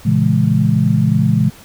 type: chord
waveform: sine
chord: A# half-diminished seventh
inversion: none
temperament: just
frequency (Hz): 116.54 / 139.85 / 167.82 / 209.8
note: A#2 / C#3 / E3 / G#3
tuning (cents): 0 / +16 / +31 / +18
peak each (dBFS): -16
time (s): 0.05-1.5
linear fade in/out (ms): 10
effects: pink hiss -41 dBFS RMS until 1.64 s